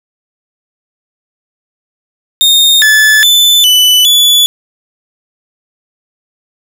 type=tone with pitch steps; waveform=40% pulse; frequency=3679 / 1733 / 3511 / 2989 / 3440 Hz; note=A#7 / A6 / A7 / F#7 / A7; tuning=-24 / -27 / -4 / +17 / -40 cents; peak=-3 dBFS; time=2.41-4.46 s; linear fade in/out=0 ms; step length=410 ms; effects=none